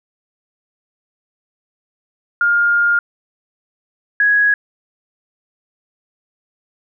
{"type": "tone pair in turn", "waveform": "sine", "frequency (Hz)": [1412, 1665.4], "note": ["F6", "G#6"], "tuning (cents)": [19, 4], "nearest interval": "minor third", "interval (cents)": 285, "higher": "second", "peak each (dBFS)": [-11, -10], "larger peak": "second", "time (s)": [[2.41, 2.99], [4.2, 4.54]], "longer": "first", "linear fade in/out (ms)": 2, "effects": []}